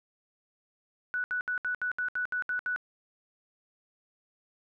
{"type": "tone bursts", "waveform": "sine", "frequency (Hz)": 1480, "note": "F#6", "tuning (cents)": 0, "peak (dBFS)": -28, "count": 10, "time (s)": [1.14, 2.761], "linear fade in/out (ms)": 0, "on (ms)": 100, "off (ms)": 69, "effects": []}